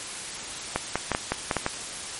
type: clicks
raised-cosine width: 0.5 ms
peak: -8 dBFS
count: 8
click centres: 0.76 / 0.956 / 1.117 / 1.149 / 1.32 / 1.512 / 1.567 / 1.664 s
effects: white hiss -35 dBFS RMS until 2.19 s + MP3 48 kbps